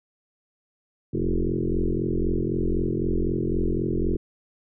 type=tone with frequency modulation; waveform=sine; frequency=176.7 Hz; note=F3; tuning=21 cents sharp; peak=-21 dBFS; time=1.13-4.17 s; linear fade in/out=10 ms; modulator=43.9 Hz; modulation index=5.1; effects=none